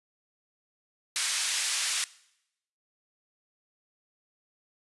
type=band-pass noise; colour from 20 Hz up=white; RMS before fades=-29 dBFS; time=1.16-2.04 s; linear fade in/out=0 ms; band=1600 to 9100 Hz; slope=12 dB/octave; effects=noise-tail reverb RT60 0.8 s tail -20 dB re dry + resampled to 24000 Hz